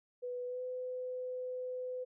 sine tone with pitch glide, 493.9 to 504.9 Hz, B4 to B4, 0 to +38 cents, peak -37 dBFS, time 0.22-2.05 s, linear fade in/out 20 ms, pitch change +38 cents, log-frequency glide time 0.46-0.62 s, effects none

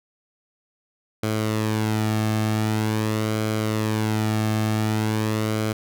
sawtooth tone with flanger, 108.6 Hz, A2, 22 cents flat, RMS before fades -23 dBFS, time 1.23-5.73 s, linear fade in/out 5 ms, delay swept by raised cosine 1.1 to 2.07 ms, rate 0.45 Hz, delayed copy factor -0.5, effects none

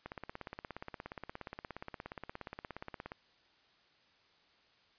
click train, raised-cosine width 0.5 ms, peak -27 dBFS, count 53, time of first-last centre 0.06-3.119 s, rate 17 Hz, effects white hiss -68 dBFS RMS until 4.98 s + resampled to 11025 Hz

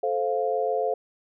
sine chord, F major, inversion first, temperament just, 436.5 / 523.8 / 698.5 Hz, A4 / C5 / F5, -14 / +2 / 0 cents, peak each -27 dBFS, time 0.03-0.94 s, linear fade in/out 5 ms, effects none

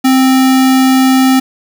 sine tone with sample-and-hold, 261.6 Hz, C4, in tune, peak -5 dBFS, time 0.04-1.4 s, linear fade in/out 10 ms, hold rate 1050 Hz, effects none

